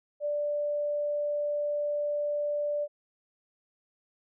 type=tone; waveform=sine; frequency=587.3 Hz; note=D5; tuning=in tune; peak=-27 dBFS; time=0.2-2.88 s; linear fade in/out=50 ms; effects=none